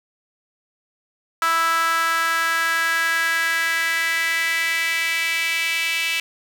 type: tone with high-pass filter sweep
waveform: sawtooth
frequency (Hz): 329.6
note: E4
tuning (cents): 0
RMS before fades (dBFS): -21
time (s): 1.42-6.2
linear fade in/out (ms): 2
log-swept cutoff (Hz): 1300 to 2500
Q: 4.6
effects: none